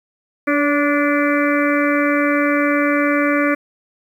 harmonic tone with a mistuned harmonic, 290.8 Hz, D4, 17 cents flat, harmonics 1 / 2 / 4 / 5 / 6 / 7 / 8, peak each -17 / -20 / -23 / -24 / -25 / -25 / -26 dBFS, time 0.47-3.55 s, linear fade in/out 10 ms, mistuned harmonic 2, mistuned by -24 cents, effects 8-bit

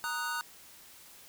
square chord, D# minor, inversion second, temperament equal, 932.3 / 1244.5 / 1480 Hz, A#5 / D#6 / F#6, 0 / 0 / 0 cents, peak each -39 / -39 / -36 dBFS, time 0.04-0.41 s, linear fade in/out 0 ms, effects white hiss -54 dBFS RMS until 1.28 s

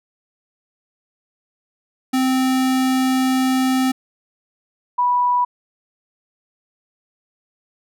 square / sine tone pair in turn, 260 / 981.6 Hz, C4 / B5, -11 / -11 cents, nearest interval octave + major seventh, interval 2300 cents, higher second, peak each -16 / -14 dBFS, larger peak second, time 2.13-3.92 / 4.98-5.45 s, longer first, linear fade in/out 10 ms, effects none

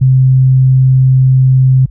sine tone, 130.7 Hz, C3, 1 cent flat, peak -4 dBFS, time 0.01-1.86 s, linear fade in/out 10 ms, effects added 50 Hz sine -29 dBFS peak until 1.9 s

